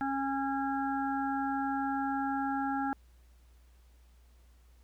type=harmonic tone; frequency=273.2 Hz; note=C#4; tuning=25 cents flat; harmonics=1 / 3 / 5 / 6; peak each=-33 / -33 / -39 / -42 dBFS; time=0.01-2.93 s; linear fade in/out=0 ms; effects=added 60 Hz sine -57 dBFS peak until 4.83 s + pink hiss -70 dBFS RMS until 4.83 s